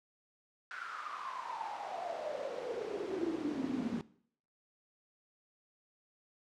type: noise with high-pass filter sweep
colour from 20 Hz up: brown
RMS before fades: -39 dBFS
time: 0.71-4.01 s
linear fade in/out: 0 ms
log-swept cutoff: 1500 to 220 Hz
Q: 9
effects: noise-tail reverb RT60 0.6 s tail -19 dB re dry + low-pass 6000 Hz 12 dB/octave